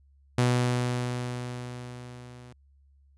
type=tone with level ramp; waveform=sawtooth; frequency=123.4 Hz; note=B2; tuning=1 cent flat; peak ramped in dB=-16 to -42 dBFS; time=0.38-2.53 s; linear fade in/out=5 ms; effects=added 69 Hz sine -57 dBFS peak until 3.17 s + resampled to 24000 Hz